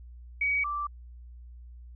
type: tone pair in turn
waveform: sine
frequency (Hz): 2263 / 1170.7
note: C#7 / D6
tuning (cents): +35 / -6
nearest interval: major seventh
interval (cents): 1141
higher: first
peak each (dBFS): -24 / -29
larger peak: first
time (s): 0.41-0.64 / 0.64-0.87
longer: neither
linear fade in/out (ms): 5
effects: added 60 Hz sine -44 dBFS peak until 1.95 s